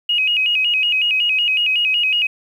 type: tone with vibrato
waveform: sine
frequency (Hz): 2699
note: E7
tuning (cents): +40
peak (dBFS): -14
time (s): 0.09-2.27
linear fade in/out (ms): 5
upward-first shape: square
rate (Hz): 5.4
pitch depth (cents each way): 110
effects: 8-bit